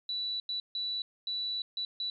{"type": "tone bursts at uneven times", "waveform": "sine", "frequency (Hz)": 3951, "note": "B7", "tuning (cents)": 0, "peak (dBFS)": -31, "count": 6, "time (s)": [[0.09, 0.4], [0.49, 0.6], [0.75, 1.02], [1.27, 1.62], [1.77, 1.85], [2, 2.1]], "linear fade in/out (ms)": 2, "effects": ["MP3 96 kbps"]}